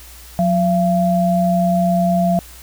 sine tone pair together, 180.27 / 680 Hz, F#3 / F5, -45 / -46 cents, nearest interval octave + major seventh, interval 2299 cents, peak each -15 / -16 dBFS, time 0.39-2.39 s, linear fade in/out 0 ms, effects added 60 Hz sine -40 dBFS peak until 2.62 s + white hiss -41 dBFS RMS until 2.62 s

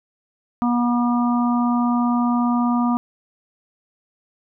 harmonic tone, 241 Hz, B3, 42 cents flat, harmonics 1 / 3 / 4 / 5, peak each -17 / -27 / -27 / -27 dBFS, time 0.62-2.97 s, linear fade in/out 0 ms, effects none

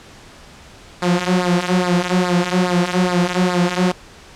sawtooth tone with flanger, 179.2 Hz, F3, 45 cents sharp, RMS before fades -17 dBFS, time 1.02-3.92 s, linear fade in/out 5 ms, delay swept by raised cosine 0.32 to 5.82 ms, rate 2.4 Hz, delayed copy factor -0.75, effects pink hiss -42 dBFS RMS until 4.35 s + low-pass 7000 Hz 12 dB/octave

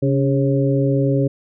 harmonic tone with a mistuned harmonic, 136.1 Hz, C#3, 31 cents flat, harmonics 1 / 2 / 3 / 4, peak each -17 / -20 / -22 / -23 dBFS, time 0.02-1.28 s, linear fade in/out 10 ms, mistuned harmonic 2, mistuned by +61 cents, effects none

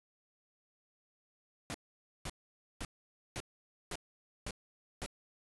pink noise bursts, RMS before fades -40 dBFS, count 7, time 1.7-5.061 s, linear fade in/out 0 ms, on 43 ms, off 510 ms, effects resampled to 24000 Hz

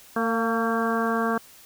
harmonic tone with a mistuned harmonic, 227.1 Hz, A#3, 45 cents flat, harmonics 1 / 2 / 3 / 4 / 5 / 6 / 7, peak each -26 / -28 / -30 / -34 / -29 / -33 / -31 dBFS, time 0.16-1.38 s, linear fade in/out 5 ms, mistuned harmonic 3, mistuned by +30 cents, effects white hiss -50 dBFS RMS until 1.65 s

